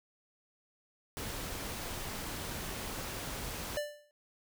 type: noise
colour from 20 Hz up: pink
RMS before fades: -40 dBFS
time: 1.17-3.77 s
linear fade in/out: 0 ms
type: tone with exponential decay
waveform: square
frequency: 590 Hz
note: D5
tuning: 8 cents sharp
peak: -30 dBFS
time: 3.77-4.11 s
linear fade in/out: 1 ms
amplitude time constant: 72 ms
effects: none